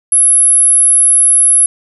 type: tone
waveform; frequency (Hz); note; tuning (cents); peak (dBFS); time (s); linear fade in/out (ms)
sine; 10930; F9; -38; -5; 0.12-1.66; 2
effects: none